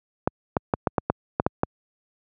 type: clicks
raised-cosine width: 1 ms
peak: -5 dBFS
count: 9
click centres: 0.275 / 0.568 / 0.738 / 0.872 / 0.982 / 1.1 / 1.399 / 1.465 / 1.634 s
effects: high-pass 80 Hz 12 dB/octave